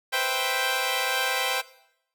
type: chord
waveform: 10% pulse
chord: C major seventh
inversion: third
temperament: equal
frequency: 493.9 / 523.3 / 659.3 / 784 Hz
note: B4 / C5 / E5 / G5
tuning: 0 / 0 / 0 / 0 cents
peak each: -24 / -21 / -25 / -19 dBFS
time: 0.12-1.62 s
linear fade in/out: 20 ms
effects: noise-tail reverb RT60 0.8 s tail -19 dB re dry